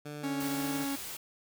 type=tone with vibrato; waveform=15% pulse; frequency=146.83 Hz; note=D3; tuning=in tune; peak=-33 dBFS; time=0.05-0.85 s; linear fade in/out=10 ms; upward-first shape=square; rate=1.9 Hz; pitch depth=14 cents each way
type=tone; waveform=45% pulse; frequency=277.2 Hz; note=C#4; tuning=in tune; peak=-32 dBFS; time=0.23-0.96 s; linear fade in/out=10 ms
type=noise; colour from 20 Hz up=white; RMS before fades=-41 dBFS; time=0.4-1.17 s; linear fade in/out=5 ms
effects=none